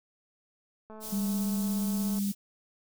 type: click train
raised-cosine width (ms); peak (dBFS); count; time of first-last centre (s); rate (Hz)
1; -34; 280; 0.9-2.186; 217
type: band-stop noise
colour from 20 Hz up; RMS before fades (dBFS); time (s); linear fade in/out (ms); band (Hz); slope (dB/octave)
white; -40; 1-2.35; 50; 260 to 4500; 12
type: tone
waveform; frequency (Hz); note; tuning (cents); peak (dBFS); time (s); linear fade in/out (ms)
sine; 200.1; G3; +36; -27; 1.12-2.32; 10
effects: none